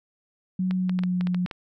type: tone with pitch glide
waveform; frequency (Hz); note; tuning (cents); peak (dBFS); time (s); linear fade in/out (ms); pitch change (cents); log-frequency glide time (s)
sine; 185 to 179.63; F#3 to F3; 0 to +49; -22; 0.59-1.46; 5; -51; 0.74-1.23
type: clicks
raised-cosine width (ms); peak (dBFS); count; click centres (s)
0.3; -19; 9; 0.71 / 0.895 / 0.99 / 1.036 / 1.21 / 1.271 / 1.346 / 1.462 / 1.512
effects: none